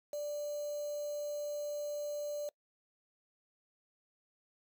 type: tone with quantisation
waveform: sine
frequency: 588 Hz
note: D5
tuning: 2 cents sharp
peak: -36 dBFS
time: 0.13-2.49 s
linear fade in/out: 2 ms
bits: 8
effects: noise-tail reverb RT60 0.1 s tail -24 dB re dry